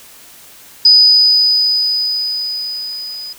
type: tone with level ramp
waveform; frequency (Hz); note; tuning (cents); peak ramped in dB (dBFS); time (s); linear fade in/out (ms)
sine; 4978; D#8; 0; -3 to -25; 0.85-3.33; 5
effects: white hiss -40 dBFS RMS until 3.38 s